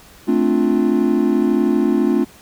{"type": "chord", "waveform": "triangle", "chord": "D minor seventh", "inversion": "second", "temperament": "equal", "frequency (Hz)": [220, 261.6, 293.7, 349.2], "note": ["A3", "C4", "D4", "F4"], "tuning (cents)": [0, 0, 0, 0], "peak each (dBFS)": -17, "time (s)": [0.27, 2.25], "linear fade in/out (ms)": 20, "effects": ["pink hiss -45 dBFS RMS until 2.41 s"]}